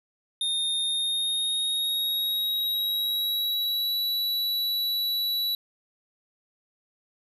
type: tone with pitch glide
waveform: square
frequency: 3669 to 3932 Hz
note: A#7 to B7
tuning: -28 to -8 cents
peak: -25 dBFS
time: 0.41-5.55 s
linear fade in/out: 2 ms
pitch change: +120 cents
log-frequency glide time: 0.83-3.95 s
effects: none